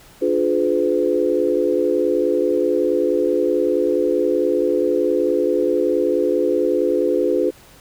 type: chord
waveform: sine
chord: D diminished seventh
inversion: none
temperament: just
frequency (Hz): 293.7 / 352.4 / 422.9 / 507.5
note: D4 / F4 / Ab4 / Cb5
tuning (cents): 0 / +16 / +31 / +47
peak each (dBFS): -23 / -20 / -21 / -20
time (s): 0.21-7.51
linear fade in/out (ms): 20
effects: pink hiss -47 dBFS RMS until 7.8 s